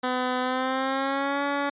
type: tone with pitch glide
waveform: 10% pulse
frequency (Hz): 252.6 to 283.5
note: B3 to C#4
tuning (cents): +39 to +39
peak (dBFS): -16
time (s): 0.03-1.7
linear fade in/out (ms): 10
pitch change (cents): +200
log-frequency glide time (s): 0.4-1.43
effects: resampled to 8000 Hz